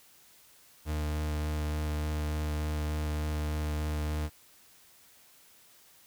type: tone with vibrato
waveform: 40% pulse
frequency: 75.9 Hz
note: D#2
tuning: 42 cents flat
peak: -29 dBFS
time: 0.85-4.3 s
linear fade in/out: 50 ms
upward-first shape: sine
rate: 3.4 Hz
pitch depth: 11 cents each way
effects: white hiss -59 dBFS RMS until 6.06 s